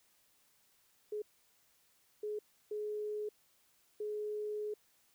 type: tone bursts at uneven times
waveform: sine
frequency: 421.6 Hz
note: G#4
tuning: 26 cents sharp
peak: -36 dBFS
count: 4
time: 1.12-1.22 / 2.23-2.39 / 2.71-3.29 / 4-4.74 s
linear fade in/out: 5 ms
effects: white hiss -71 dBFS RMS until 5.14 s